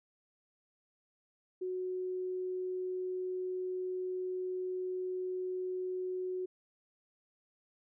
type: tone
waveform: sine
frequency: 368.3 Hz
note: F#4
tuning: 8 cents flat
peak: -34 dBFS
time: 1.61-6.46 s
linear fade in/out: 10 ms
effects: none